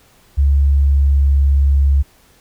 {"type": "tone with pitch glide", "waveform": "sine", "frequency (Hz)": [70, 69.52], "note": ["C#2", "C#2"], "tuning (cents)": [18, 6], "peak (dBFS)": -9, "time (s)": [0.37, 2.03], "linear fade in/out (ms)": 20, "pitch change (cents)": -12, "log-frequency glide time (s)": [0.64, 1.31], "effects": ["pink hiss -51 dBFS RMS until 2.4 s"]}